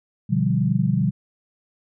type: chord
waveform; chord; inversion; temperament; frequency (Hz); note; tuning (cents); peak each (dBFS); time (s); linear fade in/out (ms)
sine; G dominant seventh; first; equal; 123.47 / 146.83 / 174.61 / 196; B2 / D3 / F3 / G3; 0 / 0 / 0 / 0; -23; 0.29-1.11; 20
effects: none